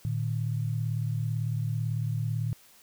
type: tone pair together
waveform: sine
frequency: 113.5 / 151.5 Hz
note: A#2 / D#3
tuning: -46 / -46 cents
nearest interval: perfect fourth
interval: 500 cents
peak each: -28 / -32 dBFS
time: 0.05-2.53 s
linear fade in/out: 0 ms
effects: white hiss -57 dBFS RMS until 2.82 s